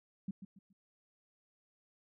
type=tone with echo; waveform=sine; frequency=193.3 Hz; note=G3; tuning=24 cents flat; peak=-35 dBFS; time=0.28-0.31 s; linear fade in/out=5 ms; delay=140 ms; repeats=3; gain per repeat=-10 dB; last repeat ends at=0.73 s; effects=none